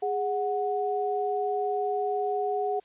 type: tone pair together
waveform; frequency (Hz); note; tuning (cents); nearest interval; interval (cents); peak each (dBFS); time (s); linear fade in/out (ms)
sine; 412.7 / 737; G#4 / F#5; -11 / -7; minor seventh; 1004; -28; 0.02-2.8; 10
effects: white hiss -62 dBFS RMS until 2.84 s + resampled to 8000 Hz